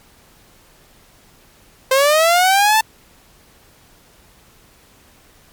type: linear sweep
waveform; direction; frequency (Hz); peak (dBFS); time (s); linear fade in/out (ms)
sawtooth; up; 518 to 892; -7; 1.91-2.81; 5
effects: pink hiss -50 dBFS RMS until 5.52 s + MP3 96 kbps